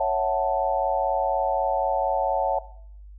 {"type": "chord", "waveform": "sine", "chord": "F# minor seventh", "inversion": "second", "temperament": "equal with one note detuned", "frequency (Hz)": [554.4, 659.3, 743.4, 880], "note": ["C#5", "E5", "F#5", "A5"], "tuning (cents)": [0, 0, 8, 0], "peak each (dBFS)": -26, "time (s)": [0, 2.59], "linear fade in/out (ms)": 5, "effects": ["noise-tail reverb RT60 0.6 s tail -17 dB re dry", "added 50 Hz sine -41 dBFS peak until 3.18 s"]}